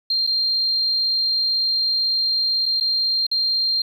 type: tone with dropouts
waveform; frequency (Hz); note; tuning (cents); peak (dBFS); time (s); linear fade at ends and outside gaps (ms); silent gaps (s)
triangle; 4186; C8; 0; -14; 0.1-3.82; 5; 0.267-0.273 / 2.657-2.661 / 2.8-2.808 / 3.267-3.314
effects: tanh soft clip ceiling -16 dBFS